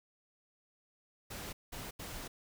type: noise bursts at uneven times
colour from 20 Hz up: pink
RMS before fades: -44 dBFS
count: 3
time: 1.3-1.53 / 1.72-1.91 / 1.99-2.28 s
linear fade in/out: 10 ms
effects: none